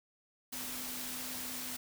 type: tone in noise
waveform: sine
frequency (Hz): 252.1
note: B3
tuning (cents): +36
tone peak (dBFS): -49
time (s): 0.52-1.77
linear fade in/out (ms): 10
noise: white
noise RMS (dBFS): -41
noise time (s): 0.52-1.77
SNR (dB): -11
effects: none